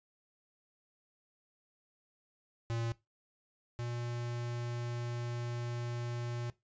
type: tone pair in turn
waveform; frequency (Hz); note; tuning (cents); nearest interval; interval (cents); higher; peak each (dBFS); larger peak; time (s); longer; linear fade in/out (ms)
square; 115.9 / 119.71; A#2 / A#2; -10 / +46; minor second; 56; second; -34 / -37; first; 2.7-2.92 / 3.79-6.5; second; 0
effects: noise-tail reverb RT60 0.2 s tail -19 dB re dry + resampled to 16000 Hz